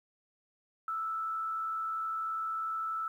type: tone with frequency modulation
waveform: sine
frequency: 1318.5 Hz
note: E6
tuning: in tune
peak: -32 dBFS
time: 0.88-3.08 s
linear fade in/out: 2 ms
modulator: 87.3 Hz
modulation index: 0.33
effects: 11-bit